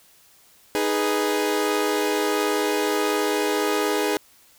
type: chord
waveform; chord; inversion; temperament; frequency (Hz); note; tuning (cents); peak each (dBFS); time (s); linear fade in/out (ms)
sawtooth; G# minor; second; equal; 311.1 / 415.3 / 493.9; D#4 / G#4 / B4; 0 / 0 / 0; -22 / -19 / -24; 0.75-4.17; 0
effects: white hiss -55 dBFS RMS until 4.58 s